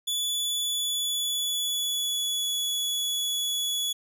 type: tone with pitch glide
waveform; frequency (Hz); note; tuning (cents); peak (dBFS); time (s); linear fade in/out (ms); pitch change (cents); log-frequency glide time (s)
sawtooth; 3447 to 3394; A7 to G#7; -36 to +37; -23; 0.07-3.93; 10; -27; 0.6-2.58
effects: none